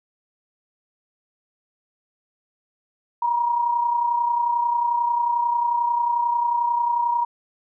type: tone pair together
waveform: sine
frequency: 948.8 / 980 Hz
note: A#5 / B5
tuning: +30 / -14 cents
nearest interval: minor second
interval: 56 cents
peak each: -19 / -28 dBFS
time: 3.22-7.25 s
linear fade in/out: 5 ms
effects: none